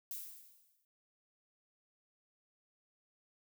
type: noise with exponential decay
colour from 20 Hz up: violet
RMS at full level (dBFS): -41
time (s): 0.11-0.85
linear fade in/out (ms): 1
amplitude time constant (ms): 160
effects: none